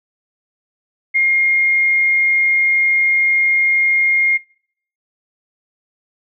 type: tone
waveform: sine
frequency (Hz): 2131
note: C7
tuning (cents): +31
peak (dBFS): -11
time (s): 1.14-4.38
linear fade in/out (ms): 20
effects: noise-tail reverb RT60 0.6 s tail -22 dB re dry